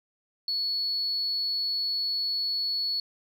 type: tone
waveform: sine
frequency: 4400 Hz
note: C#8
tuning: 14 cents flat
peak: -25 dBFS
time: 0.48-3 s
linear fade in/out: 2 ms
effects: tanh soft clip ceiling -21 dBFS